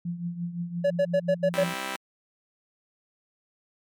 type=tone with tremolo; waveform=sine; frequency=172.8 Hz; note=F3; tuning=18 cents flat; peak=-26 dBFS; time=0.05-1.74 s; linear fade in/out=5 ms; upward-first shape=triangle; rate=5.8 Hz; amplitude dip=75%
type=tone bursts; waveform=triangle; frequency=569 Hz; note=C#5; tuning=45 cents sharp; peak=-17 dBFS; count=6; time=0.84-1.64 s; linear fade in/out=10 ms; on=65 ms; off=82 ms
type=chord; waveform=5% pulse; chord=C major; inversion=second; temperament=just; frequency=196.22 / 261.6 / 327 Hz; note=G3 / C4 / E4; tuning=+2 / 0 / -14 cents; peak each=-25 dBFS; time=1.54-1.96 s; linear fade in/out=0 ms
effects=MP3 96 kbps